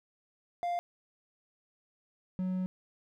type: tone pair in turn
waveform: triangle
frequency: 698.5 / 185.01 Hz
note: F5 / F#3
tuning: 0 / 0 cents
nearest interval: octave + major seventh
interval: 2300 cents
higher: first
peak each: -28 dBFS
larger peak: neither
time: 0.63-0.79 / 2.39-2.66 s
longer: second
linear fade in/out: 0 ms
effects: none